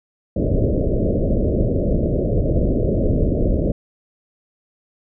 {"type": "low-pass noise", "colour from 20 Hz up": "pink", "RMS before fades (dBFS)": -18, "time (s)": [0.36, 3.72], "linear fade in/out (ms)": 5, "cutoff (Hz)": 630, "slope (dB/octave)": 96, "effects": []}